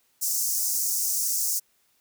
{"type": "high-pass noise", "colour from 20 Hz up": "pink", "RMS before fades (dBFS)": -26, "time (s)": [0.21, 1.6], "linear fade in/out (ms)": 20, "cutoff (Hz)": 5500, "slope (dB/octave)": 48, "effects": ["white hiss -67 dBFS RMS until 2 s"]}